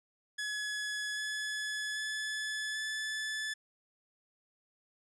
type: tone with pitch steps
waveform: sawtooth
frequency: 1695 / 1708.8 / 1722.6 / 1736.6 Hz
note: G#6 / G#6 / A6 / A6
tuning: +35 / +49 / -37 / -23 cents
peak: -31 dBFS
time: 0.38-3.54 s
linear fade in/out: 10 ms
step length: 790 ms
effects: resampled to 22050 Hz